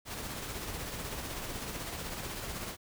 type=noise with tremolo; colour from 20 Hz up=pink; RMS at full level=-38 dBFS; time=0.05-2.77 s; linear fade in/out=50 ms; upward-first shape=sine; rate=16 Hz; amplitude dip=35%; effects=none